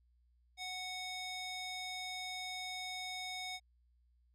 square tone with band-pass filter, 740 Hz, F#5, in tune, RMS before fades -43 dBFS, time 0.57-3.6 s, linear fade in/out 50 ms, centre 3800 Hz, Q 1.2, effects added 60 Hz sine -68 dBFS peak until 4.34 s

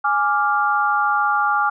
sine chord, D diminished, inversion second, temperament equal, 830.6 / 1174.7 / 1396.9 Hz, Ab5 / D6 / F6, 0 / 0 / 0 cents, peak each -20 dBFS, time 0.04-1.7 s, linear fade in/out 10 ms, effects none

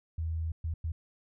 sine tone bursts at uneven times, 81.1 Hz, E2, 28 cents flat, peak -30 dBFS, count 3, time 0.18-0.52 / 0.64-0.74 / 0.84-0.92 s, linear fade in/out 5 ms, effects none

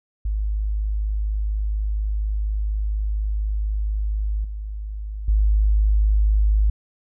sine tone with level steps, 52.1 Hz, G#1, 6 cents sharp, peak -20 / -27 / -14 dBFS, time 0.25-6.7 s, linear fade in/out 5 ms, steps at 4.44 / 5.28 s, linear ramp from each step 5 ms, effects none

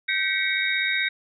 sine tone cluster, 1552 / 1932 / 2167 / 2263 / 3743 Hz, G6 / B6 / C#7 / C#7 / A#7, -18 / -39 / -40 / +35 / +6 cents, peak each -28 dBFS, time 0.08-1.09 s, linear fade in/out 10 ms, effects none

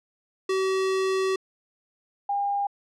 square / sine tone pair in turn, 380.9 / 805.7 Hz, G4 / G5, -50 / +47 cents, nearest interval octave + minor second, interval 1297 cents, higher second, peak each -23 / -23 dBFS, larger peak neither, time 0.49-1.36 / 2.29-2.67 s, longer first, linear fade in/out 5 ms, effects low-pass 7000 Hz 12 dB/octave

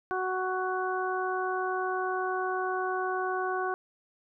harmonic tone, 371.7 Hz, F#4, 8 cents sharp, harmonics 1 / 2 / 3 / 4, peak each -32 / -33 / -34 / -35 dBFS, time 0.11-3.74 s, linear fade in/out 0 ms, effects none

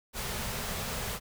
pink band-stop noise, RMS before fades -35 dBFS, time 0.13-1.2 s, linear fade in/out 50 ms, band 250 to 370 Hz, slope 96 dB/octave, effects none

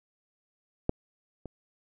clicks, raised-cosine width 2 ms, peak -11 / -26 dBFS, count 2, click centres 0.894 / 1.457 s, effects none

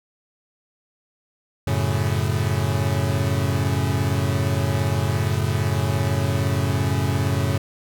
40% pulse chord, F# minor, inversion none, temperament equal, 92.5 / 110 / 138.59 Hz, F#2 / A2 / C#3, 0 / 0 / 0 cents, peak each -23 dBFS, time 1.67-7.58 s, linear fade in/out 5 ms, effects none

